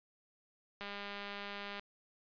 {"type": "click train", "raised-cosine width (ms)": 0.3, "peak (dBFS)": -28, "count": 200, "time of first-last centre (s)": [0.81, 1.795], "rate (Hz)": 202, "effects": ["resampled to 11025 Hz"]}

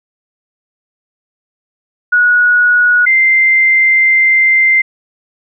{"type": "tone pair in turn", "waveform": "sine", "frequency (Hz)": [1459, 2086], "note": ["F#6", "C7"], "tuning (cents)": [-25, -6], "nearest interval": "tritone", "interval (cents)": 619, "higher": "second", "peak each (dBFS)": -6, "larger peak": "neither", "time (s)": [[2.12, 3.06], [3.06, 4.82]], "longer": "second", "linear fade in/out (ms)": 10, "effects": []}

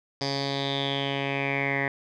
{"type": "tone with low-pass filter sweep", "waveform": "10% pulse", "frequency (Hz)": 138.59, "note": "C#3", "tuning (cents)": 0, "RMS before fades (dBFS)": -28, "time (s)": [0.21, 1.88], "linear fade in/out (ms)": 2, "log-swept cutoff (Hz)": [5000, 1900], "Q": 6.9, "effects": []}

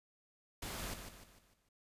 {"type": "noise with echo", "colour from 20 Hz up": "pink", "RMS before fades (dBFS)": -43, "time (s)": [0.62, 0.94], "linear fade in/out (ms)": 5, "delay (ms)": 150, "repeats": 5, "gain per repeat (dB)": -7, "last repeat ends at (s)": 1.69, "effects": ["resampled to 32000 Hz"]}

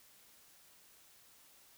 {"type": "silence", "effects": ["white hiss -63 dBFS RMS until 1.77 s"]}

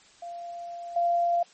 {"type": "tone with level steps", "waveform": "sine", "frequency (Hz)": 691, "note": "F5", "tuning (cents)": -19, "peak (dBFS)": [-35, -21], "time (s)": [0.22, 1.43], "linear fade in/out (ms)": 5, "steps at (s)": 0.96, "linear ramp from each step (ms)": 5, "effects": ["white hiss -56 dBFS RMS until 1.53 s", "MP3 32 kbps"]}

